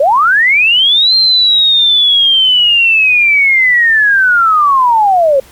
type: linear two-way sweep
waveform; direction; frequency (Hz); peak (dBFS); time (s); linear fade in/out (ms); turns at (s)
sine; up then down; 522 to 4186 to 522; -5; 0-5.4; 5; 1.15
effects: pink hiss -40 dBFS RMS until 5.51 s + MP3 96 kbps